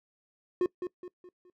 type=tone with echo; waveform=triangle; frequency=360 Hz; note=F#4; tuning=47 cents flat; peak=-21 dBFS; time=0.61-0.66 s; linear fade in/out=2 ms; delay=210 ms; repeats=4; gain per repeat=-8 dB; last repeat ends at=1.5 s; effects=noise-tail reverb RT60 0.1 s tail -21 dB re dry